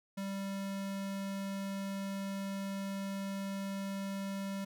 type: tone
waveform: square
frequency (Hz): 196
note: G3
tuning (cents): 0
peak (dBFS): -37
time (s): 0.17-4.65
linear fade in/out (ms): 10
effects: none